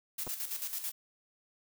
blue noise with tremolo, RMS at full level -36 dBFS, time 0.18-0.92 s, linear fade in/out 10 ms, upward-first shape square, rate 9.1 Hz, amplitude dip 60%
clicks, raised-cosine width 1 ms, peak -28 dBFS, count 2, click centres 0.268 / 0.276 s
effects none

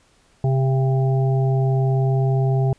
harmonic tone with a mistuned harmonic, 132.4 Hz, C3, 21 cents sharp, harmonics 1 / 3 / 5 / 6, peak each -16 / -26 / -30 / -32 dBFS, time 0.44-2.73 s, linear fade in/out 2 ms, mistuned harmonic 5, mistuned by +33 cents, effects pink hiss -58 dBFS RMS until 2.78 s + resampled to 22050 Hz

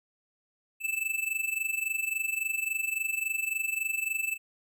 square tone with amplitude modulation, 2635 Hz, E7, 1 cent flat, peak -26 dBFS, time 0.8-4.38 s, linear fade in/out 50 ms, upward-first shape sine, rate 23.6 Hz, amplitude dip 80%, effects none

